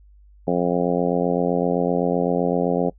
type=harmonic tone; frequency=87.8 Hz; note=F2; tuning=10 cents sharp; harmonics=2 / 3 / 4 / 5 / 6 / 7 / 8 / 9; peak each=-24 / -25 / -28 / -24 / -25 / -29 / -29 / -32 dBFS; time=0.47-2.9 s; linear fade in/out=10 ms; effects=noise-tail reverb RT60 0.1 s tail -22 dB re dry + added 50 Hz sine -47 dBFS peak until 2.98 s